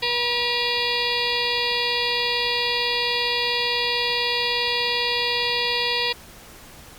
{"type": "harmonic tone with a mistuned harmonic", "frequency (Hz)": 482.3, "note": "B4", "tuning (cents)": -41, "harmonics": [1, 2, 4, 5, 6, 7, 8, 9, 10], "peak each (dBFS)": [-29, -29, -29, -29, -29, -29, -29, -29, -29], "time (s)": [0.02, 6.13], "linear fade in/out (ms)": 10, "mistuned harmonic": 6, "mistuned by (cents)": -62, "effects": ["pink hiss -44 dBFS RMS until 6.98 s", "MP3 96 kbps"]}